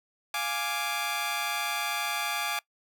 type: chord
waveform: 15% pulse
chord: D diminished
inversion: first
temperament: equal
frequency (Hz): 698.5 / 830.6 / 1174.7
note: F5 / Ab5 / D6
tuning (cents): 0 / 0 / 0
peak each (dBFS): -30 / -26 / -26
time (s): 0.34-2.59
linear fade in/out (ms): 2
effects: noise-tail reverb RT60 0.1 s tail -22 dB re dry